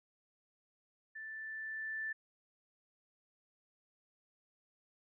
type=tone with level ramp; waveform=sine; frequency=1763 Hz; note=A6; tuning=3 cents sharp; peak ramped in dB=-44 to -36 dBFS; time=1.15-2.13 s; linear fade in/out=10 ms; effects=none